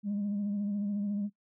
sine tone with vibrato, 203.9 Hz, G#3, 32 cents flat, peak -28 dBFS, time 0.03-1.3 s, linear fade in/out 50 ms, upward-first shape sine, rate 14 Hz, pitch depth 39 cents each way, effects noise-tail reverb RT60 0.1 s tail -21 dB re dry + tanh soft clip ceiling -27 dBFS

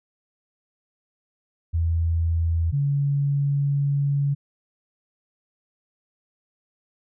sine tone pair in turn, 83 / 141.4 Hz, E2 / C#3, +12 / +35 cents, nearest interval major sixth, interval 923 cents, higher second, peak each -19 dBFS, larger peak neither, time 1.73-2.72 / 2.72-4.35 s, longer second, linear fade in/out 20 ms, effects none

